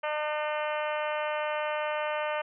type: harmonic tone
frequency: 302.1 Hz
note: D4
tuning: 49 cents sharp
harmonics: 2 / 3 / 4 / 5 / 6 / 7 / 8 / 9 / 10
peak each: -31 / -35 / -37 / -39 / -41 / -42 / -43 / -44 / -45 dBFS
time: 0.03-2.42 s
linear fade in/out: 10 ms
effects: none